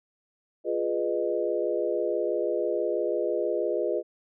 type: chord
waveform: sine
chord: F half-diminished seventh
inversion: none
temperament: equal with one note detuned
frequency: 349.2 / 415.3 / 493.9 / 614 Hz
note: F4 / Ab4 / Cb5 / Eb5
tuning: 0 / 0 / 0 / -23 cents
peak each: -30 dBFS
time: 0.64-4.03 s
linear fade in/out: 50 ms
effects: none